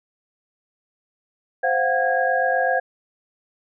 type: tone cluster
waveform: sine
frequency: 521 / 695 / 743 / 1641 Hz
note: C5 / F5 / F#5 / G#6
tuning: -7 / -9 / +7 / -21 cents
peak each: -23 dBFS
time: 1.63-2.8 s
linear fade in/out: 10 ms
effects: none